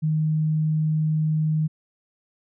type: tone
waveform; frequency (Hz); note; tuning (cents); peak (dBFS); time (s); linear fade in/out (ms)
sine; 155.56; D#3; 0; -19; 0.02-1.68; 20
effects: none